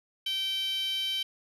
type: tone with high-pass filter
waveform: 10% pulse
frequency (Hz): 774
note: G5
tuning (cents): -22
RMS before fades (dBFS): -31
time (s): 0.26-1.23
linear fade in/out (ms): 5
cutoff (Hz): 3000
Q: 6.4
effects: resampled to 32000 Hz